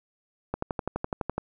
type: click train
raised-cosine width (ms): 1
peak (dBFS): -14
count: 11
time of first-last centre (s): 0.54-1.38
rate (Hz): 11.9
effects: none